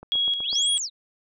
click train, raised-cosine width 1 ms, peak -27 dBFS, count 5, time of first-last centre 0.03-0.529 s, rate 8.01 Hz
sine tone with tremolo, 3315 Hz, G#7, 4 cents flat, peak -20 dBFS, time 0.12-0.78 s, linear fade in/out 0 ms, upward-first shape square, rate 2.3 Hz, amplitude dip 50%
sine linear two-way sweep, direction up then down, 2232 to 9840 to 3605 Hz, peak -26 dBFS, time 0.43-0.9 s, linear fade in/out 50 ms, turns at 0.73 s
effects none

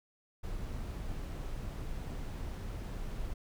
brown noise, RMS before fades -39 dBFS, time 0.43-3.34 s, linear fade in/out 10 ms, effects none

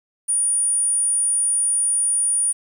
sine tone, 9490 Hz, D9, 17 cents sharp, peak -14 dBFS, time 0.28-2.53 s, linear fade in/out 20 ms, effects tanh soft clip ceiling -16 dBFS + 8-bit

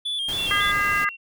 triangle tone with vibrato, 3335 Hz, G#7, 7 cents sharp, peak -23 dBFS, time 0.05-0.72 s, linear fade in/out 10 ms, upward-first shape square, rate 3.6 Hz, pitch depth 62 cents each way
pink noise, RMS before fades -34 dBFS, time 0.28-1.05 s, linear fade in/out 10 ms
sine tone with tremolo, 2735 Hz, F7, 37 cents flat, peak -28 dBFS, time 0.37-1.17 s, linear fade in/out 20 ms, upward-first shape sine, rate 2.2 Hz, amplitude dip 60%
harmonic tone, 406.5 Hz, G#4, 37 cents flat, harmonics 3 / 4 / 5, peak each -24 / -24 / -24 dBFS, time 0.51-1.09 s, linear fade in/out 0 ms
effects none

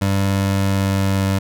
25% pulse tone with pitch glide, 98 to 97.1 Hz, G2 to G2, 0 to -16 cents, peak -12 dBFS, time 0.01-1.39 s, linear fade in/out 10 ms, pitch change -16 cents, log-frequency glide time 0.44-1.24 s, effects none

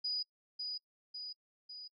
sine tone with echo, 4934 Hz, D#8, 15 cents flat, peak -33 dBFS, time 0.04-0.23 s, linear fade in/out 10 ms, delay 550 ms, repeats 3, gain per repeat -4 dB, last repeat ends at 1.88 s, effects noise-tail reverb RT60 0.1 s tail -23 dB re dry

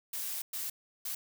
blue noise bursts at uneven times, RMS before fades -37 dBFS, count 3, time 0.13-0.42 / 0.53-0.7 / 1.05-1.15 s, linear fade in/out 5 ms, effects none

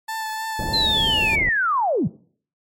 30% pulse tone with vibrato, 880 Hz, A5, in tune, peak -23 dBFS, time 0.08-1.36 s, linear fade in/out 10 ms, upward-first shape triangle, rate 3.3 Hz, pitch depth 23 cents each way
pink low-pass noise, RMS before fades -28 dBFS, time 0.59-1.49 s, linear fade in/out 2 ms, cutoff 690 Hz, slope 24 dB/octave
sine linear sweep, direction down, 4187 to 110 Hz, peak -17 dBFS, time 0.73-2.08 s, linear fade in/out 10 ms
effects noise-tail reverb RT60 0.5 s tail -20 dB re dry + MP3 64 kbps

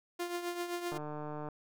sawtooth tone with tremolo, 349.4 Hz, F4, 1 cent sharp, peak -29 dBFS, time 0.19-0.98 s, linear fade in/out 10 ms, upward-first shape triangle, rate 7.7 Hz, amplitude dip 65%
click train, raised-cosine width 1 ms, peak -28 dBFS, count 86, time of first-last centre 0.92-1.487 s, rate 150 Hz
effects none

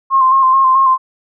sine tone with vibrato, 1059 Hz, C6, 21 cents sharp, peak -7 dBFS, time 0.1-0.98 s, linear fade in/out 50 ms, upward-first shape square, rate 4.6 Hz, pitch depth 27 cents each way, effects none

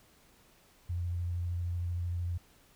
sine tone with vibrato, 87.31 Hz, F2, in tune, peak -31 dBFS, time 0.89-2.38 s, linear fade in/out 10 ms, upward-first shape sine, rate 13 Hz, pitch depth 18 cents each way, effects pink hiss -63 dBFS RMS until 2.75 s

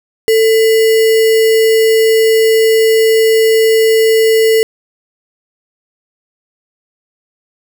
sine tone with sample-and-hold, 444.5 Hz, A4, 18 cents sharp, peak -6 dBFS, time 0.28-4.63 s, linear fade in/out 0 ms, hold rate 2450 Hz, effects none

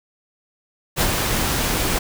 pink noise with ADSR envelope, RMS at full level -17 dBFS, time 0.96-1.99 s, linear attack 48 ms, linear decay 58 ms, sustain -4 dB, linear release 11 ms, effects none

